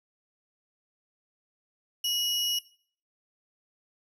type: tone pair together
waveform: 35% pulse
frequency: 2907 / 5488 Hz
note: F#7 / F8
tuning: -31 / -31 cents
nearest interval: major seventh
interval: 1100 cents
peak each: -26 / -31 dBFS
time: 2.04-2.59 s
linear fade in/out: 5 ms
effects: noise-tail reverb RT60 0.5 s tail -19 dB re dry